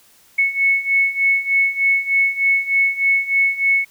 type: beating tone pair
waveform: sine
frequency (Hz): 2202 / 2205.3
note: C#7 / C#7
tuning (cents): -12 / -10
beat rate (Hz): 3.3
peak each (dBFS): -19 / -16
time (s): 0.38-3.85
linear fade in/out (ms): 10
effects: white hiss -52 dBFS RMS until 3.9 s